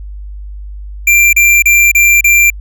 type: tone bursts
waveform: square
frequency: 2369 Hz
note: D7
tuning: 14 cents sharp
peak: -5 dBFS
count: 5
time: 1.07-2.502 s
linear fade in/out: 5 ms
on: 260 ms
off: 33 ms
effects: added 50 Hz sine -23 dBFS peak until 2.6 s